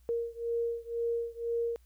sine beating tone pair, 466.2 / 468.2 Hz, A#4 / A#4, 0 / +8 cents, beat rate 2 Hz, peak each -33 / -34 dBFS, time 0.09-1.76 s, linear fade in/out 0 ms, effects added 60 Hz sine -58 dBFS peak until 1.85 s + white hiss -72 dBFS RMS until 1.85 s

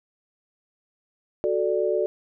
sine chord, D major, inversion first, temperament equal with one note detuned, 370 / 438.5 / 587.3 Hz, F#4 / A4 / D5, 0 / -6 / 0 cents, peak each -25 dBFS, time 1.44-2.06 s, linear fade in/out 0 ms, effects none

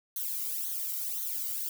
violet noise with flanger, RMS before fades -34 dBFS, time 0.16-1.69 s, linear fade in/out 2 ms, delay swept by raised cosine 0.39 to 1.19 ms, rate 1.9 Hz, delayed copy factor -0.85, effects none

